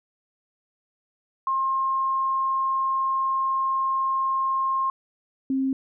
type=tone pair in turn; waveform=sine; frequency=1066 / 266.5 Hz; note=C6 / C4; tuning=+32 / +32 cents; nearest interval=2 octaves; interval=2400 cents; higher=first; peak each=-21 dBFS; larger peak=neither; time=1.47-4.9 / 5.5-5.73 s; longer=first; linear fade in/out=2 ms; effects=none